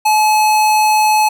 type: tone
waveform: square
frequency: 857 Hz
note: A5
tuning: 46 cents flat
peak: -10 dBFS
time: 0.05-1.29 s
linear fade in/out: 10 ms
effects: none